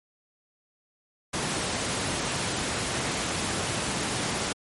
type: high-pass noise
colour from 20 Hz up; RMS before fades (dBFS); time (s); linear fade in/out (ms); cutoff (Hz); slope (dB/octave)
pink; -29; 1.33-4.53; 10; 100; 12
effects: MP3 48 kbps